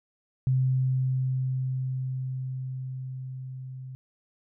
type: tone with level ramp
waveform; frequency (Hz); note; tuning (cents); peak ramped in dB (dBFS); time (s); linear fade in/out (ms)
sine; 130; C3; -11; -20 to -37; 0.47-3.95; 0
effects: none